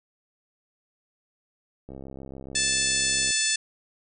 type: click train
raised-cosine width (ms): 2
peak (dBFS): -27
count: 96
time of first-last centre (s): 1.89-3.306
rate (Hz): 67.1
type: harmonic tone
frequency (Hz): 878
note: A5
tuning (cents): -4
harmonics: 2 / 3 / 4 / 5 / 6 / 7 / 8 / 9 / 10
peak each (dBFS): -31 / -31 / -31 / -31 / -31 / -31 / -31 / -31 / -31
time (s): 2.55-3.56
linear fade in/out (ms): 5
effects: none